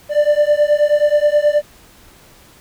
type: beating tone pair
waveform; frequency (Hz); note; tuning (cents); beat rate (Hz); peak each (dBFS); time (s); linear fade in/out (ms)
triangle; 587.3 / 596.7; D5 / D5; 0 / +27; 9.4; -12; 0.09-1.62; 50
effects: pink hiss -46 dBFS RMS until 2.6 s